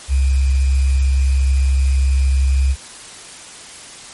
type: tone with sample-and-hold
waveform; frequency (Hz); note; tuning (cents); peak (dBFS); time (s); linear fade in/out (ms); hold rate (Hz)
sine; 67; C2; +42; -11; 0.08-2.76; 50; 2450
effects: white hiss -36 dBFS RMS until 4.13 s + MP3 48 kbps